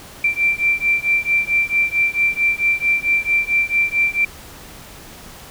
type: beating tone pair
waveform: sine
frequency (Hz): 2349 / 2353.5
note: D7 / D7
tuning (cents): 0 / +3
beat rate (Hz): 4.5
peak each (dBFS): -18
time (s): 0.24-4.25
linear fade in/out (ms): 5
effects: pink hiss -39 dBFS RMS until 5.5 s